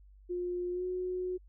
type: tone with pitch glide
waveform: sine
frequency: 355.7 to 365.1 Hz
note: F4 to F#4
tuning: +32 to -23 cents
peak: -32 dBFS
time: 0.29-1.38 s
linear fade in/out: 20 ms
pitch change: +45 cents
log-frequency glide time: 0.72-0.84 s
effects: added 49 Hz sine -54 dBFS peak until 1.48 s